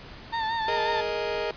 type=tone with vibrato; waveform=35% pulse; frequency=899 Hz; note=A5; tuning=37 cents sharp; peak=-24 dBFS; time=0.32-1.02 s; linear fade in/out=20 ms; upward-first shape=sine; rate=5.5 Hz; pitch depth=47 cents each way
type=chord; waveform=sawtooth; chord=Ab suspended second; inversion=none; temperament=just; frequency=415.3 / 467.2 / 623 Hz; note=Ab4 / Bb4 / Eb5; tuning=0 / +4 / +2 cents; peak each=-27 dBFS; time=0.68-1.51 s; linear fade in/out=2 ms
effects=pink hiss -44 dBFS RMS until 1.56 s + resampled to 11025 Hz